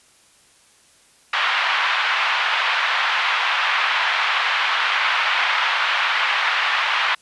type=band-pass noise; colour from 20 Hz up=pink; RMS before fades=-20 dBFS; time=1.33-7.15 s; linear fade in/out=5 ms; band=960 to 3300 Hz; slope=24 dB/octave; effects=white hiss -54 dBFS RMS until 7.21 s + resampled to 24000 Hz